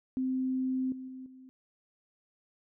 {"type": "tone with level steps", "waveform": "sine", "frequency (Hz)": 259.4, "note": "C4", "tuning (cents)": -15, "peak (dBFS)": [-28, -39, -41, -49], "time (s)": [0.17, 1.49], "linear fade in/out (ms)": 0, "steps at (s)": [0.92, 1.08, 1.26], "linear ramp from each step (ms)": 2, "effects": []}